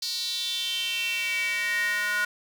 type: tone with high-pass filter sweep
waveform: square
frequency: 207.7 Hz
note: G#3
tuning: in tune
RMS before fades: -28 dBFS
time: 0.02-2.25 s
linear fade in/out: 5 ms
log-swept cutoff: 4500 to 1500 Hz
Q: 6.3
effects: none